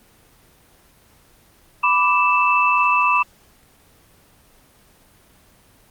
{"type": "tone cluster", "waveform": "sine", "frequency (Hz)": [990, 1173, 2643], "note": ["B5", "D6", "E7"], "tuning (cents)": [4, -2, 4], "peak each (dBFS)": -18, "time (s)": [1.83, 3.23], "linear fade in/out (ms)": 10, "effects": ["pink hiss -53 dBFS RMS until 5.9 s", "Opus 24 kbps"]}